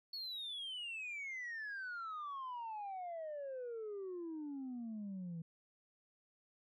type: exponential sweep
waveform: sine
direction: down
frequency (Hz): 4435 to 161.4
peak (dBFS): -40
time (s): 0.13-5.42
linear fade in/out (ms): 5
effects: tanh soft clip ceiling -40 dBFS